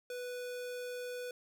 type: tone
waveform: square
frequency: 493.9 Hz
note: B4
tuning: in tune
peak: -40 dBFS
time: 0.1-1.31 s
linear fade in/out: 2 ms
effects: none